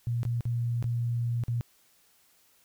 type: tone with dropouts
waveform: sine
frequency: 118.6 Hz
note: A#2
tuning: 30 cents sharp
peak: -26 dBFS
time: 0.07-1.61 s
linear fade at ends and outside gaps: 0 ms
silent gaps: 0.232-0.252 / 0.408-0.454 / 0.826-0.842 / 1.437-1.482 s
effects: white hiss -64 dBFS RMS until 2.64 s